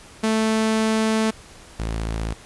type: tone pair in turn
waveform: sawtooth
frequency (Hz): 220 / 55.22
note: A3 / A1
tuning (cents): 0 / +7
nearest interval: 2 octaves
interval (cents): 2393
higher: first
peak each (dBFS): -14 / -20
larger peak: first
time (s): 0.23-1.31 / 1.79-2.34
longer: first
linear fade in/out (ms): 10
effects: pink hiss -45 dBFS RMS until 2.45 s + resampled to 24000 Hz